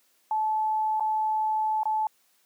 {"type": "tone with dropouts", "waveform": "sine", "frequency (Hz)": 867, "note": "A5", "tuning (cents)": -26, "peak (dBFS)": -23, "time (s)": [0.31, 2.07], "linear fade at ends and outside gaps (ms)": 2, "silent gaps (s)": [[0.998, 1.006], [1.833, 1.855]], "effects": ["white hiss -66 dBFS RMS until 2.45 s", "high-pass 200 Hz 12 dB/octave"]}